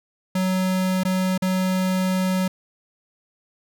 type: tone with dropouts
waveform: square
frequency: 186.2 Hz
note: F#3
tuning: 11 cents sharp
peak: -20 dBFS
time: 0.35-2.48 s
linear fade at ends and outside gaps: 5 ms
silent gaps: 1.035-1.05 / 1.378-1.421 s
effects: none